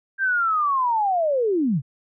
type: linear sweep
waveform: sine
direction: down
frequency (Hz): 1599 to 115.2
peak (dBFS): -18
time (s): 0.18-1.82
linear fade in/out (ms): 50
effects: none